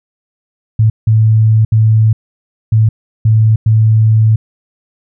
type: tone bursts at uneven times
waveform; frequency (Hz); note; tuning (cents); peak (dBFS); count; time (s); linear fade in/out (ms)
sine; 110; A2; 0; -5; 6; 0.79-0.9 / 1.07-1.65 / 1.72-2.13 / 2.72-2.89 / 3.25-3.56 / 3.66-4.36; 5
effects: none